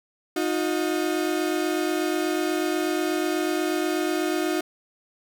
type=tone pair together; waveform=35% pulse; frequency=310.9 / 359.1 Hz; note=D#4 / F4; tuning=-1 / +48 cents; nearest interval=major second; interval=249 cents; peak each=-24 dBFS; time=0.36-4.61 s; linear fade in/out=5 ms; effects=none